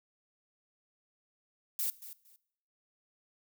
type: noise with echo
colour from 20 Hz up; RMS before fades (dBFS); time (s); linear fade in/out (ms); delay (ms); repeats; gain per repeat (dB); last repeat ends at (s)
violet; -33; 1.79-1.9; 0; 230; 2; -14; 2.36
effects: noise-tail reverb RT60 0.7 s tail -19 dB re dry